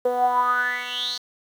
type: tone with band-pass filter sweep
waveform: 10% pulse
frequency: 246.9 Hz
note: B3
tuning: in tune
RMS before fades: -23 dBFS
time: 0.05-1.18 s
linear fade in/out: 5 ms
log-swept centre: 510 to 4700 Hz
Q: 8.9
effects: 8-bit